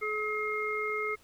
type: harmonic tone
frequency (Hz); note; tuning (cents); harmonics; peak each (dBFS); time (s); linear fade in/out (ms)
426.4; G#4; +46; 1 / 3 / 5; -34 / -35 / -33; 0.01-1.16; 20
effects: pink hiss -61 dBFS RMS until 1.23 s